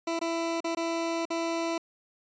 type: tone with dropouts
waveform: 20% pulse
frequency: 332.6 Hz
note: E4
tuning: 16 cents sharp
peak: -23 dBFS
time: 0.07-1.78 s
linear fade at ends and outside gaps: 5 ms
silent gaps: 0.192-0.213 / 0.605-0.643 / 0.75-0.77 / 1.254-1.303 s
effects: resampled to 16000 Hz